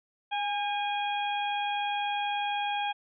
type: harmonic tone with a mistuned harmonic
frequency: 821 Hz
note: G#5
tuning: 20 cents flat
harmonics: 1 / 2 / 3 / 4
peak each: -29 / -39 / -37 / -37 dBFS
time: 0.31-2.93 s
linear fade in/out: 20 ms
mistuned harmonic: 2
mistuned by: -33 cents
effects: none